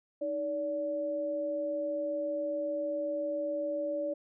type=tone pair together; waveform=sine; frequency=311.1 / 576.2 Hz; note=D#4 / D5; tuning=0 / -33 cents; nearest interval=major seventh; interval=1067 cents; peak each=-38 / -31 dBFS; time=0.21-4.14 s; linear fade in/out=10 ms; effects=none